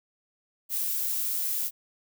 violet noise, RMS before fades -29 dBFS, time 0.69-1.71 s, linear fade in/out 50 ms, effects none

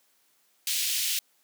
pink high-pass noise, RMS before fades -28 dBFS, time 0.67-1.19 s, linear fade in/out 2 ms, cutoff 2700 Hz, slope 24 dB/octave, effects white hiss -67 dBFS RMS until 1.43 s + high-pass 200 Hz 12 dB/octave

